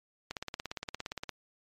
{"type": "click train", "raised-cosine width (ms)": 0.2, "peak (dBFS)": -19, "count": 18, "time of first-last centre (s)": [0.31, 1.293], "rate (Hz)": 17.3, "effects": ["MP3 64 kbps"]}